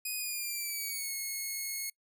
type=tone with pitch glide; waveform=5% pulse; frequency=2489 to 2179 Hz; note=D#7 to C#7; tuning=0 to -30 cents; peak=-25 dBFS; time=0.05-1.9 s; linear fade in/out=5 ms; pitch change=-230 cents; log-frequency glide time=0.17-1.14 s; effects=noise-tail reverb RT60 0.1 s tail -26 dB re dry

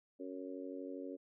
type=harmonic tone; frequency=92.5 Hz; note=F#2; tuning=in tune; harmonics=3 / 4 / 5 / 6; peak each=-45 / -49 / -49 / -50 dBFS; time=0.19-1.17 s; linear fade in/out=20 ms; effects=none

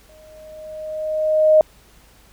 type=tone with exponential growth; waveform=sine; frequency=621 Hz; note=D#5; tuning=3 cents flat; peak=-7 dBFS; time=0.09-1.61 s; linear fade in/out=1 ms; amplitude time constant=330 ms; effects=added 50 Hz sine -52 dBFS peak until 2.32 s + pink hiss -52 dBFS RMS until 2.32 s

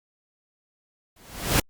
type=noise with exponential growth; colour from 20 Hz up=pink; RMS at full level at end=-17 dBFS; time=1.16-1.6 s; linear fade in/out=5 ms; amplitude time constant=95 ms; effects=Opus 48 kbps

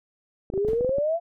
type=clicks; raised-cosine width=2 ms; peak=-19 dBFS; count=10; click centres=0.501 / 0.538 / 0.577 / 0.649 / 0.686 / 0.733 / 0.809 / 0.847 / 0.893 / 0.984 s
type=exponential sweep; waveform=sine; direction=up; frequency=370 to 695 Hz; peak=-21 dBFS; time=0.52-1.2 s; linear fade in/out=50 ms
type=noise with exponential decay; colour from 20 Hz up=brown; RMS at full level=-34 dBFS; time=0.68-0.92 s; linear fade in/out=0 ms; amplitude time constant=52 ms
effects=none

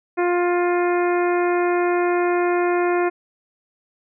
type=harmonic tone; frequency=352.3 Hz; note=F4; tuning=15 cents sharp; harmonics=1 / 2 / 3 / 4 / 5 / 6 / 7; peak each=-18 / -24 / -28 / -30 / -32 / -34 / -35 dBFS; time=0.17-3.1 s; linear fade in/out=20 ms; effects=none

